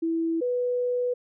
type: tone pair in turn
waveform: sine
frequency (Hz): 328.9 / 492.8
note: E4 / B4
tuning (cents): -4 / -4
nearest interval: perfect fifth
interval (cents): 700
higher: second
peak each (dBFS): -23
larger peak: neither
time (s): 0.02-0.41 / 0.41-1.14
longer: second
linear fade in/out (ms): 10
effects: none